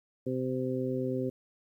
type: harmonic tone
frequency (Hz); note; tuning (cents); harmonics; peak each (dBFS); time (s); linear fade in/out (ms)
128.9; C3; -26; 1 / 2 / 3 / 4; -36 / -33 / -34 / -36; 0.26-1.3; 10
effects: 11-bit